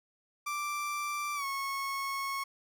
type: tone with pitch glide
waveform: 30% pulse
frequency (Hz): 1174.7 to 1096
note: D6 to C#6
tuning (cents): 0 to -20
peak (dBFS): -30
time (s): 0.46-2.44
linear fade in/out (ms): 10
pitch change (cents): -120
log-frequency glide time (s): 1.35-1.45
effects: none